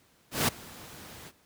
pink noise with ADSR envelope, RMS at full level -23 dBFS, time 0.31-1.32 s, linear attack 170 ms, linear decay 11 ms, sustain -23 dB, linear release 42 ms, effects pink hiss -64 dBFS RMS until 1.45 s + high-pass 80 Hz 12 dB/octave

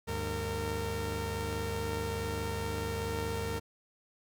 sawtooth tone cluster, 76.5 / 101.2 / 458.2 Hz, D#2 / G#2 / A#4, -29 / -44 / -30 cents, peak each -34 / -34 / -32 dBFS, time 0.07-3.6 s, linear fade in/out 20 ms, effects none

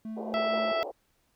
triangle tone with tremolo, 220 Hz, A3, in tune, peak -32 dBFS, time 0.05-0.72 s, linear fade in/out 2 ms, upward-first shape sine, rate 4.2 Hz, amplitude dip 35%
pink band-pass noise, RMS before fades -38 dBFS, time 0.16-0.92 s, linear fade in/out 20 ms, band 350 to 860 Hz, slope 48 dB/octave
harmonic tone, 659.3 Hz, E5, in tune, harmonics 1 / 2 / 3 / 4 / 5 / 7 / 8, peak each -27 / -33 / -38 / -41 / -40 / -44 / -56 dBFS, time 0.34-0.83 s, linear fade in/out 0 ms
effects pink hiss -71 dBFS RMS until 1.35 s

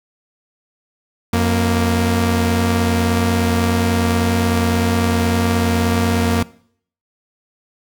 sawtooth tone pair together, 89.82 / 233.1 Hz, F2 / A#3, +49 / 0 cents, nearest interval octave + perfect fourth, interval 1651 cents, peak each -13 dBFS, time 1.33-6.43 s, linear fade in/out 5 ms, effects noise-tail reverb RT60 0.6 s tail -21 dB re dry

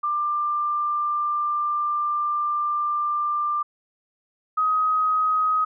sine tone pair in turn, 1189 / 1259.7 Hz, D6 / D#6, +21 / +21 cents, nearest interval minor second, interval 100 cents, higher second, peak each -21 / -18 dBFS, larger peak second, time 0.03-3.63 / 4.57-5.65 s, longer first, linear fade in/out 10 ms, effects none

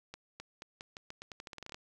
accelerating click train, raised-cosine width 0.2 ms, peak -27 dBFS, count 17, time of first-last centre 0.14-1.745 s, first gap 260 ms, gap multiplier 0.85, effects none

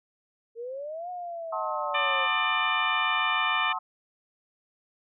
sine exponential two-way sweep, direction up then down, 452 to 727 to 528 Hz, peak -33 dBFS, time 0.55-2.28 s, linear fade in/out 50 ms, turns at 1.1 s
sine chord, F# diminished seventh, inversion none, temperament just, 740 / 888 / 1065.6 / 1278.7 Hz, F#5 / A5 / C6 / Eb6, 0 / +16 / +31 / +47 cents, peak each -36 / -34 / -33 / -34 dBFS, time 1.52-3.79 s, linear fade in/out 10 ms
harmonic tone, 596 Hz, D5, 25 cents sharp, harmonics 2 / 3 / 4 / 5 / 6, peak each -29 / -31 / -29 / -33 / -37 dBFS, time 1.94-3.73 s, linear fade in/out 10 ms
effects none

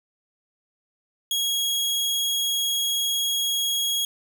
sawtooth tone, 3307 Hz, G#7, 8 cents flat, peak -19 dBFS, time 1.31-4.05 s, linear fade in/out 2 ms, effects none

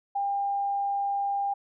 sine tone, 800 Hz, G5, 35 cents sharp, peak -25 dBFS, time 0.15-1.54 s, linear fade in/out 10 ms, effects none

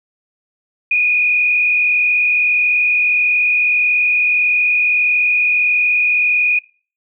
sine tone with frequency modulation, 2461 Hz, D#7, 20 cents flat, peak -11 dBFS, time 0.91-6.59 s, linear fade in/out 5 ms, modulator 41.6 Hz, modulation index 1, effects noise-tail reverb RT60 0.4 s tail -23 dB re dry

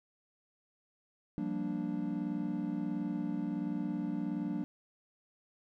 triangle chord, G minor seventh, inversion third, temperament equal, 174.61 / 196 / 233.1 / 293.7 Hz, F3 / G3 / Bb3 / D4, 0 / 0 / 0 / 0 cents, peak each -38 / -37 / -37 / -35 dBFS, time 1.38-4.64 s, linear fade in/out 0 ms, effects none

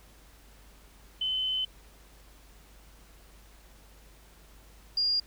sine tone pair in turn, 3045 / 4822 Hz, F#7 / D8, +49 / +45 cents, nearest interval minor sixth, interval 796 cents, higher second, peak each -27 / -24 dBFS, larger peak second, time 1.21-1.65 / 4.97-5.2 s, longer first, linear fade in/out 5 ms, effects added 50 Hz sine -54 dBFS peak until 5.26 s + pink hiss -58 dBFS RMS until 5.26 s

